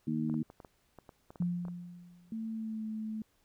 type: harmonic tone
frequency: 77.78 Hz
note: D#2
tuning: in tune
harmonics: 2 / 3 / 4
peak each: -36 / -32 / -37 dBFS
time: 0.07-0.43 s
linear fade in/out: 5 ms
type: clicks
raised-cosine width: 1 ms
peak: -35 dBFS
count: 12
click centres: 0.298 / 0.342 / 0.501 / 0.602 / 0.648 / 0.987 / 1.092 / 1.305 / 1.358 / 1.423 / 1.652 / 1.683 s
type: tone with exponential decay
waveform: sine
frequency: 175.4 Hz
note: F3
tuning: 8 cents sharp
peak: -27 dBFS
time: 1.4-2.51 s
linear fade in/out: 5 ms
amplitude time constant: 240 ms
type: tone with pitch glide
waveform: sine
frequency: 222.8 to 217.8 Hz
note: A3 to A3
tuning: +22 to -17 cents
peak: -35 dBFS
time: 2.32-3.22 s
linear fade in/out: 2 ms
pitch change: -39 cents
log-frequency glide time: 2.51-2.85 s
effects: pink hiss -72 dBFS RMS until 3.44 s